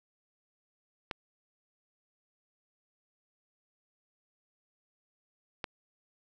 clicks, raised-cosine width 0.3 ms, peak -18 dBFS, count 2, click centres 1.112 / 5.642 s, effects none

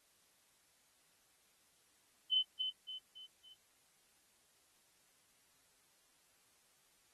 sine tone with echo, 3042 Hz, F#7, 47 cents sharp, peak -29 dBFS, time 2.31-2.43 s, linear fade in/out 20 ms, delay 280 ms, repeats 4, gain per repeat -7 dB, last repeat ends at 3.55 s, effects white hiss -72 dBFS RMS until 7.13 s + AAC 32 kbps

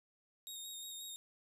20% pulse tone with vibrato, 3729 Hz, A#7, in tune, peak -39 dBFS, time 0.47-1.16 s, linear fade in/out 0 ms, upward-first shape square, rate 5.6 Hz, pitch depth 20 cents each way, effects none

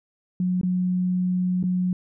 sine tone with dropouts, 181.8 Hz, F#3, 30 cents flat, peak -20 dBFS, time 0.4-1.93 s, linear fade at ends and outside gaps 2 ms, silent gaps 0.613-0.632 / 1.629-1.638 s, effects none

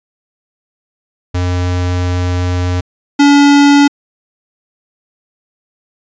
square tone pair in turn, 89.6 / 285.4 Hz, F2 / D4, +45 / -49 cents, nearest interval octave + minor sixth, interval 2006 cents, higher second, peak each -13 / -5 dBFS, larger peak second, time 1.34-2.81 / 3.19-3.88 s, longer first, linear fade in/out 10 ms, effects resampled to 16000 Hz

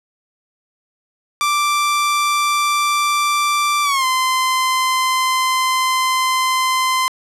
sawtooth tone with pitch glide, 1174.7 to 1034.5 Hz, D6 to C6, 0 to -20 cents, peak -11 dBFS, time 1.41-7.08 s, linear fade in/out 0 ms, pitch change -220 cents, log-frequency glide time 3.83-4.05 s, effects low-pass 12000 Hz 12 dB/octave

